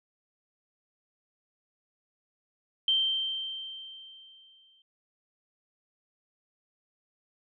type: tone with exponential decay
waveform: sine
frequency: 3133 Hz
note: G7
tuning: 2 cents flat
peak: -21 dBFS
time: 2.88-4.82 s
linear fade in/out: 2 ms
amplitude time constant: 420 ms
effects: none